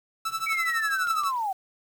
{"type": "tone with tremolo", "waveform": "45% pulse", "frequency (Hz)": 1318.5, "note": "E6", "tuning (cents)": 0, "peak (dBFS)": -24, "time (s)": [0.25, 1.32], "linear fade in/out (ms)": 5, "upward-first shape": "triangle", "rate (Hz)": 12, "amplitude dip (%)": 95}
{"type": "linear sweep", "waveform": "sine", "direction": "down", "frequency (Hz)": [2280, 740], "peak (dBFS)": -25, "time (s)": [0.46, 1.53], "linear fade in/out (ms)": 10}
{"type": "clicks", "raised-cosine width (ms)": 0.2, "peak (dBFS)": -26, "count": 5, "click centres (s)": [0.531, 0.698, 1.072, 1.111, 1.236]}
{"effects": ["8-bit"]}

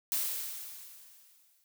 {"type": "noise with exponential decay", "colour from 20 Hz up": "blue", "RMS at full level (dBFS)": -30, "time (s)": [0.12, 1.64], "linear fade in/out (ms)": 0, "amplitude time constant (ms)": 330, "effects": []}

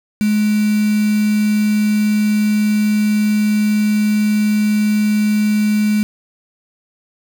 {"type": "tone with quantisation", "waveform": "sine", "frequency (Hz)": 210.9, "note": "G#3", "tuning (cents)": 27, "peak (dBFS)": -12, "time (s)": [0.21, 6.03], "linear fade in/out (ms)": 0, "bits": 4, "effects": []}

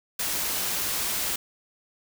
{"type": "noise", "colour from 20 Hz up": "white", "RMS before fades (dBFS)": -28, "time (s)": [0.19, 1.36], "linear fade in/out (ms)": 5, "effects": []}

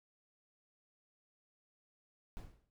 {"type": "noise with exponential decay", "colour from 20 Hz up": "brown", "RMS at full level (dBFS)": -43, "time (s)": [2.37, 2.7], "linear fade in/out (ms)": 0, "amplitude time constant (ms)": 71, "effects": []}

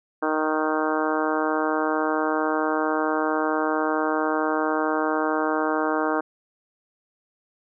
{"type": "harmonic tone", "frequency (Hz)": 155.56, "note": "D#3", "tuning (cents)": 0, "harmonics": [2, 3, 4, 5, 6, 7, 8, 9, 10], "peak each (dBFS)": [-26, -28, -29, -30, -31, -31, -32, -33, -33], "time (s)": [0.22, 6.21], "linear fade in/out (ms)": 10, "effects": []}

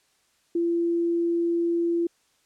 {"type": "tone", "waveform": "sine", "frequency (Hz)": 340, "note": "F4", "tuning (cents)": -46, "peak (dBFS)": -21, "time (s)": [0.55, 2.07], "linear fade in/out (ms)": 5, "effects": ["white hiss -66 dBFS RMS until 2.45 s", "low-pass 9000 Hz 12 dB/octave"]}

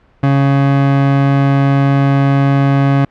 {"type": "tone", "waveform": "30% pulse", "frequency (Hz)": 138.59, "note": "C#3", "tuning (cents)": 0, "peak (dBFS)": -6, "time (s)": [0.23, 3.05], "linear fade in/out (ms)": 5, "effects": ["pink hiss -51 dBFS RMS until 3.1 s", "low-pass 2000 Hz 12 dB/octave"]}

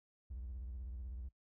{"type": "tone with vibrato", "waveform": "triangle", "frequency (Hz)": 61.9, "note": "B1", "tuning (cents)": 5, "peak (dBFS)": -40, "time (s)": [0.3, 1.29], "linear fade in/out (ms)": 10, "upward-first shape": "sine", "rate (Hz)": 16, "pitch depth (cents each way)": 230, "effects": ["noise-tail reverb RT60 0.1 s tail -22 dB re dry", "tanh soft clip ceiling -36 dBFS"]}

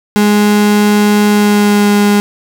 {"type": "tone with pitch glide", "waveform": "35% pulse", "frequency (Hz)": [207.9, 205.2], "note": ["G#3", "G#3"], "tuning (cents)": [2, -21], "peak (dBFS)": -5, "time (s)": [0.16, 2.2], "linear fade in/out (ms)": 0, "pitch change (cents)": -23, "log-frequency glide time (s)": [1.28, 1.9], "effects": []}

